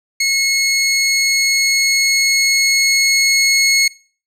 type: tone with level ramp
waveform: 20% pulse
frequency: 2177 Hz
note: C#7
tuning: 32 cents flat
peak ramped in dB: -8 to -5 dBFS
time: 0.2-3.88 s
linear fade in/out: 5 ms
effects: noise-tail reverb RT60 0.4 s tail -22 dB re dry + low-pass 12000 Hz 12 dB/octave